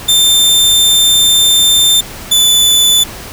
sawtooth tone pair in turn, 3580 / 3492 Hz, A7 / A7, +29 / -14 cents, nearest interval unison, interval 43 cents, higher first, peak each -3 dBFS, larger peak neither, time 0.08-2.01 / 2.31-3.04 s, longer first, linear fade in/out 10 ms, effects pink hiss -28 dBFS RMS until 3.32 s

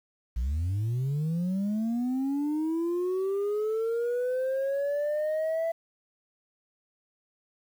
sine linear sweep, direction up, 55 to 666 Hz, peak -23 dBFS, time 0.36-5.72 s, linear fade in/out 10 ms, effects tanh soft clip ceiling -25 dBFS + 9-bit

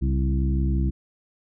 harmonic tone with a mistuned harmonic, 66 Hz, C2, 16 cents sharp, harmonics 1 / 2 / 3 / 4 / 5, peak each -21 / -27 / -29 / -35 / -33 dBFS, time 0.01-0.91 s, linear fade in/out 20 ms, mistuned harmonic 2, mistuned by +65 cents, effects none

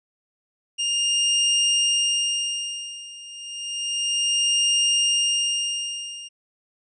sawtooth tone with tremolo, 2817 Hz, F7, 14 cents sharp, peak -14 dBFS, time 0.78-6.29 s, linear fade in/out 20 ms, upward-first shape sine, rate 0.31 Hz, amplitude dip 90%, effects resampled to 22050 Hz

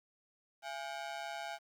sawtooth ring-modulated tone, 752 Hz, F#5, 28 cents sharp, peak -33 dBFS, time 0.62-1.59 s, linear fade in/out 50 ms, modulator 72 Hz, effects low-pass 6000 Hz 12 dB/octave + 11-bit

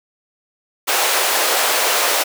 pink high-pass noise, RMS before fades -17 dBFS, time 0.87-2.24 s, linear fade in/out 20 ms, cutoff 470 Hz, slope 24 dB/octave, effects none

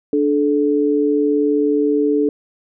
sine tone pair together, 293.7 / 432.6 Hz, D4 / A4, 0 / -29 cents, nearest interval perfect fifth, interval 671 cents, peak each -16 dBFS, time 0.13-2.29 s, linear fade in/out 2 ms, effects none

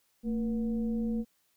sine tone with frequency modulation, 225.9 Hz, A3, 46 cents sharp, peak -28 dBFS, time 0.23-1.25 s, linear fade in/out 50 ms, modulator 254 Hz, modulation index 0.51, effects white hiss -72 dBFS RMS until 1.56 s

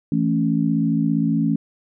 sine chord, A major, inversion second, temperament equal, 164.81 / 220 / 277.2 Hz, E3 / A3 / C#4, 0 / 0 / 0 cents, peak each -21 dBFS, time 0.12-1.56 s, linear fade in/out 2 ms, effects none

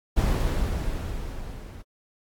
brown noise with level ramp, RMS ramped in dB -20 to -40 dBFS, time 0.16-1.83 s, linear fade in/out 20 ms, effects AAC 64 kbps

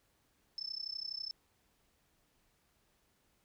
sine tone with amplitude modulation, 5274 Hz, E8, in tune, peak -35 dBFS, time 0.58-1.31 s, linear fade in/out 0 ms, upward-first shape sine, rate 32.1 Hz, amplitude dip 95%, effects pink hiss -74 dBFS RMS until 3.44 s

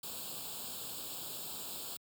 white noise with comb filter, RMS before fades -43 dBFS, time 0.03-1.97 s, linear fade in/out 5 ms, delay 0.25 ms, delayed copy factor +0.9, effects high-pass 100 Hz 12 dB/octave

